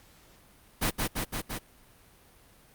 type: noise with echo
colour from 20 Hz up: pink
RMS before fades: -26 dBFS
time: 0.81-0.91 s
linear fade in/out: 20 ms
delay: 170 ms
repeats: 4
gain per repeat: -2 dB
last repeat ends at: 1.59 s
effects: pink hiss -58 dBFS RMS until 2.74 s + Opus 48 kbps